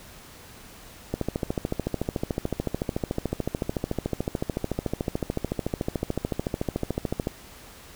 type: click train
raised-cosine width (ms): 2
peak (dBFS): -12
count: 85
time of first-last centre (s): 1.14-7.271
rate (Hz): 13.7
effects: pink hiss -47 dBFS RMS until 7.95 s